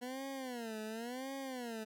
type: tone with vibrato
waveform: 20% pulse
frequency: 242.6 Hz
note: B3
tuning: 31 cents flat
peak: -36 dBFS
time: 0.01-1.85 s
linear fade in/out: 20 ms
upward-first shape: sine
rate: 0.93 Hz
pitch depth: 200 cents each way
effects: none